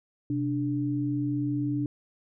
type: tone pair together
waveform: sine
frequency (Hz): 127.9 / 292.8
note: C3 / D4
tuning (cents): -39 / -5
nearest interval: octave + major second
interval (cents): 1434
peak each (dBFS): -30 / -27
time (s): 0.3-1.86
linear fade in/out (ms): 2
effects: none